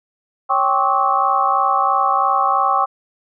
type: tone cluster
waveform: sine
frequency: 555 / 784 / 1078 / 1141 / 1290 Hz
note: C#5 / G5 / C#6 / C#6 / E6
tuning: +2 / 0 / -49 / +50 / -38 cents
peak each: -27 / -18 / -19 / -19 / -21 dBFS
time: 0.49-2.86 s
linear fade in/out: 20 ms
effects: none